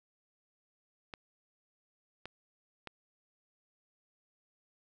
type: clicks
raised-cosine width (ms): 0.3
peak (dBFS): -26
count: 3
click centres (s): 1.138 / 2.256 / 2.873
effects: none